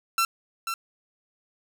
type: tone with echo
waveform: sawtooth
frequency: 1348 Hz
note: E6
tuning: 38 cents sharp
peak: -17 dBFS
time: 0.18-0.25 s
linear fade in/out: 2 ms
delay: 490 ms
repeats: 1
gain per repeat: -7 dB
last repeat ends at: 0.74 s
effects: none